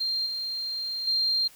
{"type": "tone with level steps", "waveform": "sine", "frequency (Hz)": 4186, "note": "C8", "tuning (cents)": 0, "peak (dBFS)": [-25, -29, -22], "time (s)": [0, 1.48], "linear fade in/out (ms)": 10, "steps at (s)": [0.26, 1.07], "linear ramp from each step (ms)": 5, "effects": ["white hiss -53 dBFS RMS until 1.55 s"]}